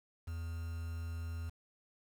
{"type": "tone with quantisation", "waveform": "triangle", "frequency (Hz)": 83.1, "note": "E2", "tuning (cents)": 15, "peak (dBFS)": -36, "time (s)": [0.27, 1.5], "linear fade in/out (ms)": 10, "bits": 9, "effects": []}